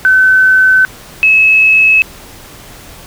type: tone pair in turn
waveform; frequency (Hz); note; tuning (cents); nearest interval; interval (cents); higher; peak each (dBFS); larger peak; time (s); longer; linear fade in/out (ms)
sine; 1522 / 2584; F#6 / E7; +48 / -35; major sixth; 917; second; -4; neither; 0.05-0.85 / 1.23-2.02; first; 0
effects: pink hiss -34 dBFS RMS until 3.06 s